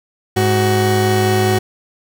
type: tone pair together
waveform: 30% pulse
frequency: 104.6 / 373.4 Hz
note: G#2 / F#4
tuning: +13 / +16 cents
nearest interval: octave + minor seventh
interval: 2203 cents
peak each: -13 / -12 dBFS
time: 0.36-1.59 s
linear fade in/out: 10 ms
effects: none

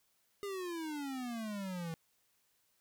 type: exponential sweep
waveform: square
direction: down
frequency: 410 to 160.9 Hz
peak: -39 dBFS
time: 0.43-1.94 s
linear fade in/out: 0 ms
effects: white hiss -75 dBFS RMS until 2.8 s

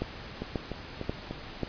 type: two click trains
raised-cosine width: 2 ms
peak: -16 / -20 dBFS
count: 4 / 4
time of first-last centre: 0.02-1.633 / 0.42-1.31 s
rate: 1.86 / 3.37 Hz
effects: pink hiss -43 dBFS RMS until 1.68 s + resampled to 11025 Hz

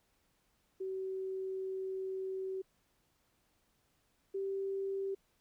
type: tone pair in turn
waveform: sine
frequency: 380.1 / 389.9 Hz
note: F#4 / G4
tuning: +47 / -9 cents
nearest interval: unison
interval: 44 cents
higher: second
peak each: -36 / -34 dBFS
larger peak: second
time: 0.8-2.62 / 4.34-5.15 s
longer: first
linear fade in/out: 10 ms
effects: pink hiss -75 dBFS RMS until 5.4 s

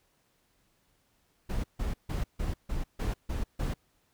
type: noise bursts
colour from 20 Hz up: brown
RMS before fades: -31 dBFS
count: 8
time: 1.49-3.74 s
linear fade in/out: 10 ms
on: 150 ms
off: 150 ms
effects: pink hiss -71 dBFS RMS until 4.13 s

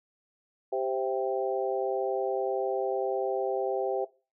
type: harmonic tone with a mistuned harmonic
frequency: 130.81 Hz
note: C3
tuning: in tune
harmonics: 3 / 4 / 5 / 6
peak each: -31 / -32 / -33 / -34 dBFS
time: 0.72-4.05 s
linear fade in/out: 10 ms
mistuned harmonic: 5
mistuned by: +24 cents
effects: noise-tail reverb RT60 0.3 s tail -18 dB re dry

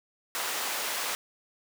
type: high-pass noise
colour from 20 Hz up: pink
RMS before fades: -32 dBFS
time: 0.35-1.15 s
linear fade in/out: 0 ms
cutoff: 710 Hz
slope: 12 dB/octave
effects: none

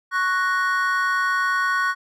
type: chord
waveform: triangle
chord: F# major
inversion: second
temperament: equal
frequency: 1108.7 / 1480 / 1864.7 Hz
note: C#6 / F#6 / A#6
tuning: 0 / 0 / 0 cents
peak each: -21 / -20 / -25 dBFS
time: 0.11-1.95 s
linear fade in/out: 50 ms
effects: none

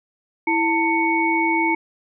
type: tone cluster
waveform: sine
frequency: 328.1 / 897 / 2224 Hz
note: E4 / A5 / C#7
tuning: -8 / +33 / +5 cents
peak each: -21 dBFS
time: 0.47-1.75 s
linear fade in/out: 5 ms
effects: none

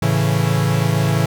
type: chord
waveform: 45% pulse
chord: A major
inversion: none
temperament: equal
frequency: 110 / 138.59 / 164.81 Hz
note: A2 / C#3 / E3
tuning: 0 / 0 / 0 cents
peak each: -19 dBFS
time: 0.02-1.26 s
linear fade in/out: 5 ms
effects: none

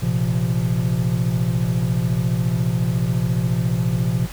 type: chord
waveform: triangle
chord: Bb suspended second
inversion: none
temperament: equal with one note detuned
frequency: 116.54 / 130.81 / 171.71 Hz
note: Bb2 / C3 / F3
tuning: 0 / 0 / -29 cents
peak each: -20 dBFS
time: 0.02-4.27 s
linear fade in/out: 10 ms
effects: added 50 Hz sine -35 dBFS peak until 4.32 s + pink hiss -38 dBFS RMS until 4.32 s

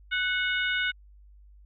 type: harmonic tone with a mistuned harmonic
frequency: 730 Hz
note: F#5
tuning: 24 cents flat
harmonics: 2 / 3 / 4 / 5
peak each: -27 / -31 / -33 / -35 dBFS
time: 0.11-0.92 s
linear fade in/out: 20 ms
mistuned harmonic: 2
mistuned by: +32 cents
effects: added 50 Hz sine -50 dBFS peak until 1.65 s

